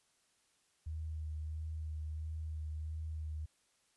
sine tone with vibrato, 78 Hz, D#2, 5 cents sharp, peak -38 dBFS, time 0.86-3.46 s, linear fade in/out 10 ms, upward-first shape sine, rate 1.5 Hz, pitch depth 21 cents each way, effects white hiss -74 dBFS RMS until 3.96 s + resampled to 24000 Hz

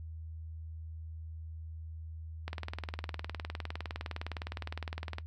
click train, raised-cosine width 0.3 ms, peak -22 dBFS, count 54, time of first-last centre 2.48-5.184 s, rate 19.6 Hz, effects noise-tail reverb RT60 0.1 s tail -18 dB re dry + added 80 Hz sine -41 dBFS peak until 5.26 s

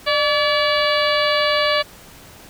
harmonic tone with a mistuned harmonic, 574 Hz, D5, 40 cents flat, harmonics 1 / 2 / 3 / 4 / 5 / 6 / 7 / 8, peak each -19 / -22 / -24 / -25 / -26 / -27 / -27 / -28 dBFS, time 0.06-1.83 s, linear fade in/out 20 ms, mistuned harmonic 1, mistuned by +71 cents, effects pink hiss -43 dBFS RMS until 2.49 s

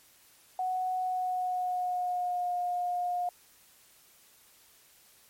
sine tone with pitch glide, 740 to 713.1 Hz, F#5 to F5, 0 to +36 cents, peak -28 dBFS, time 0.59-3.29 s, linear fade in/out 2 ms, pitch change -64 cents, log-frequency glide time 0.98-2.53 s, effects white hiss -60 dBFS RMS until 5.29 s + MP3 64 kbps

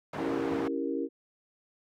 white band-pass noise, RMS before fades -37 dBFS, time 0.13-0.68 s, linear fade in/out 5 ms, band 100 to 980 Hz, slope 12 dB/octave
sine chord, C# diminished seventh, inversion none, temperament equal, 277.2 / 329.6 / 392 / 466.2 Hz, C#4 / E4 / G4 / Bb4, 0 / 0 / 0 / 0 cents, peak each -33 / -34 / -37 / -35 dBFS, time 0.17-1.09 s, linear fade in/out 50 ms
effects none

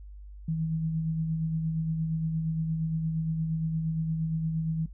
sine tone with tremolo, 160.6 Hz, E3, 45 cents flat, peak -25 dBFS, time 0.48-4.86 s, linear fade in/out 5 ms, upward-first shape sine, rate 8.6 Hz, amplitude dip 35%, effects noise-tail reverb RT60 0.1 s tail -17 dB re dry + added 50 Hz sine -42 dBFS peak until 4.93 s

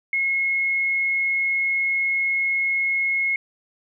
sine tone, 2168 Hz, C#7, 39 cents flat, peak -19 dBFS, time 0.13-3.36 s, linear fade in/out 2 ms, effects none

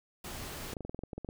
pink noise, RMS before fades -42 dBFS, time 0.24-0.74 s, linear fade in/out 5 ms
clicks, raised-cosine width 2 ms, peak -26 dBFS, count 12, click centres 0.732 / 0.768 / 0.807 / 0.85 / 0.895 / 0.946 / 0.991 / 1.036 / 1.132 / 1.18 / 1.247 / 1.289 s
effects none

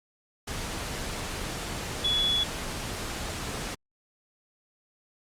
sine tone in noise, 3400 Hz, G#7, 40 cents sharp, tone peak -23 dBFS, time 2.04-2.44 s, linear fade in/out 10 ms, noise pink, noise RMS -34 dBFS, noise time 0.47-3.75 s, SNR +8 dB, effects low-pass 10000 Hz 12 dB/octave + Opus 48 kbps

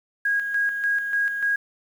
sine tone with tremolo, 1640 Hz, G#6, 22 cents flat, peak -19 dBFS, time 0.25-1.56 s, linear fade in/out 5 ms, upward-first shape square, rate 3.4 Hz, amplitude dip 50%, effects 8-bit

